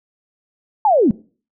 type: linear sweep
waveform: sine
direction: down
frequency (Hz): 893 to 185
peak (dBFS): -10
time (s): 0.85-1.11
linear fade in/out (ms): 2
effects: noise-tail reverb RT60 0.4 s tail -22 dB re dry